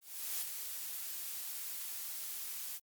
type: noise with ADSR envelope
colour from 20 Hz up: blue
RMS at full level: -36 dBFS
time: 0.01-2.8 s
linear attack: 410 ms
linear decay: 7 ms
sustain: -6 dB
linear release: 49 ms
effects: Opus 48 kbps